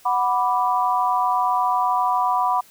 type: chord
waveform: sine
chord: B minor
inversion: second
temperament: equal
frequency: 740 / 987.8 / 1174.7 Hz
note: F#5 / B5 / D6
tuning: 0 / 0 / 0 cents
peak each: -22 / -20 / -24 dBFS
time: 0.05-2.61 s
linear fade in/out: 10 ms
effects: white hiss -51 dBFS RMS until 2.7 s